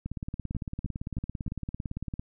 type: two click trains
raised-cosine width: 5 ms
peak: -22 / -21 dBFS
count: 4 / 39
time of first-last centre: 0.55-1.479 / 0.06-2.195 s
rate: 3.23 / 17.8 Hz
effects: none